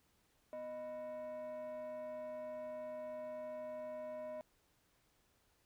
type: tone with frequency modulation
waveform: sine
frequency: 618 Hz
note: D#5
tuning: 12 cents flat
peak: -40 dBFS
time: 0.53-4.41 s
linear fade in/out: 0 ms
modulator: 371 Hz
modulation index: 0.46
effects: tanh soft clip ceiling -42 dBFS + pink hiss -75 dBFS RMS until 5.65 s